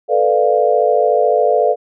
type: chord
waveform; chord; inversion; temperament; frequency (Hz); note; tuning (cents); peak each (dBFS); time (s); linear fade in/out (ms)
sine; B half-diminished seventh; third; equal with one note detuned; 440 / 493.9 / 590 / 698.5; A4 / B4 / D5 / F5; 0 / 0 / +8 / 0; -16; 0.08-1.76; 50
effects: none